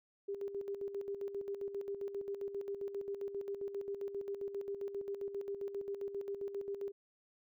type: tone with tremolo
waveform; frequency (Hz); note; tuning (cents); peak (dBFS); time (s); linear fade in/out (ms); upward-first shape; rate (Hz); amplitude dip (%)
sine; 399.3; G4; +32; -36; 0.28-6.92; 10; square; 7.5; 60
effects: none